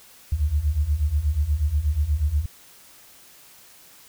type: beating tone pair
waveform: sine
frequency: 69.3 / 77.6 Hz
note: C#2 / D#2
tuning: 0 / -4 cents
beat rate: 8.3 Hz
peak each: -24 / -21 dBFS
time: 0.32-2.46 s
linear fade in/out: 5 ms
effects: white hiss -50 dBFS RMS until 4.08 s